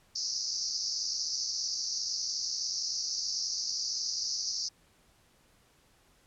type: band-pass noise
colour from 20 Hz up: pink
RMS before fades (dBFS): -34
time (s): 0.15-4.69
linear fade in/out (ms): 10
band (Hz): 4600 to 6100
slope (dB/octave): 96
effects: pink hiss -65 dBFS RMS until 6.26 s + low-pass 12000 Hz 12 dB/octave